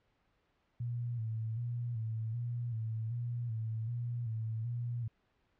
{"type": "tone with vibrato", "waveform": "sine", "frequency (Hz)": 115.5, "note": "A#2", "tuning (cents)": -16, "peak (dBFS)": -34, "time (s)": [0.8, 5.08], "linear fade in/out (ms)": 5, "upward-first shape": "square", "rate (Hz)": 1.3, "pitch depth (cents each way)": 62, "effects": ["pink hiss -75 dBFS RMS until 5.59 s", "low-pass 3000 Hz 12 dB/octave"]}